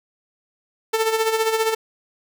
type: tone with tremolo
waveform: sawtooth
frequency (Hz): 444.3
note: A4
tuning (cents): +17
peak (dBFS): -12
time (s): 0.93-1.75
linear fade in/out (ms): 10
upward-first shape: sine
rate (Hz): 15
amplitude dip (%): 60
effects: none